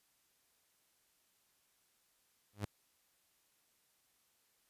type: tone with exponential growth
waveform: sawtooth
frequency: 102.8 Hz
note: G#2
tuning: 17 cents flat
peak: -30 dBFS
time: 2.53-2.65 s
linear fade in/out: 5 ms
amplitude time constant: 24 ms
effects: white hiss -75 dBFS RMS until 4.69 s + resampled to 32000 Hz